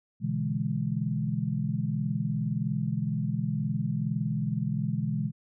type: chord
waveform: sine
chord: E dominant seventh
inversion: second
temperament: equal with one note detuned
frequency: 123.47 / 145.4 / 164.81 / 207.7 Hz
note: B2 / D3 / E3 / G#3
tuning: 0 / -17 / 0 / 0 cents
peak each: -32 dBFS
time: 0.2-5.32 s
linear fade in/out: 50 ms
effects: none